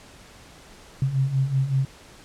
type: beating tone pair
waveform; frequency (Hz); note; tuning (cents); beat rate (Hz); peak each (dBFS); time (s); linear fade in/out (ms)
sine; 130.81 / 136.11; C3 / C#3; 0 / -31; 5.3; -26 / -21; 1.02-1.85; 2
effects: pink hiss -48 dBFS RMS until 2.24 s + low-pass 9000 Hz 12 dB/octave